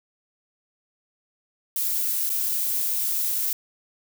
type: noise with dropouts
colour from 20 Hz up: violet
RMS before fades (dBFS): -25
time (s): 1.76-3.53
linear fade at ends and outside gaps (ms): 2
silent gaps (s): 2.294-2.3
effects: none